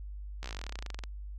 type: slowing click train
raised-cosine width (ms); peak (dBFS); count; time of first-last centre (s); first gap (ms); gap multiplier
0.2; -23; 23; 0.43-1.037; 14; 1.06
effects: added 50 Hz sine -39 dBFS peak until 1.38 s